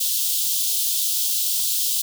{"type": "high-pass noise", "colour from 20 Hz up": "white", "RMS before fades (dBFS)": -22, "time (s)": [0, 2.02], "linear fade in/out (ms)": 10, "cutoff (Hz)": 3100, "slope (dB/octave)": 48, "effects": []}